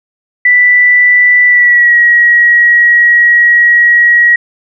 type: tone with pitch glide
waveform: sine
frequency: 1975.5 to 1904.9 Hz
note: B6 to A#6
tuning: 0 to +37 cents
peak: -3 dBFS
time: 0.45-4.36 s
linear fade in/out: 5 ms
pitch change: -63 cents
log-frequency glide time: 1.46-1.97 s
effects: none